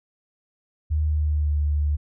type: tone with pitch glide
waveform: sine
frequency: 76.6 to 73.86 Hz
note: D#2 to D2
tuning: -27 to +10 cents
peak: -19 dBFS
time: 0.9-1.97 s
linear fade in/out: 20 ms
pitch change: -63 cents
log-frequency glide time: 1.05-1.57 s
effects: none